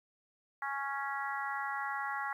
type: harmonic tone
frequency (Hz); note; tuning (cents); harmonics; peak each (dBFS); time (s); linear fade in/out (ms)
277.2; C#4; 0; 3 / 4 / 5 / 6 / 7; -39 / -40 / -41 / -42 / -42; 0.62-2.33; 2
effects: 11-bit